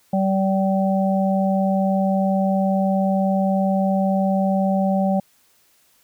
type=harmonic tone; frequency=192.6 Hz; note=G3; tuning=30 cents flat; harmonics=1 / 3 / 4; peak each=-18 / -23 / -24 dBFS; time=0.13-5.2 s; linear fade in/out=5 ms; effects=white hiss -59 dBFS RMS until 6.03 s